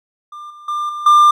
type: tone with level steps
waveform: triangle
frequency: 1195 Hz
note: D6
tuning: 30 cents sharp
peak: -28 / -34 / -16 / -21 / -4 dBFS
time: 0.32-1.31 s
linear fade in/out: 5 ms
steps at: 0.5 / 0.68 / 0.89 / 1.06 s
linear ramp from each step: 5 ms
effects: none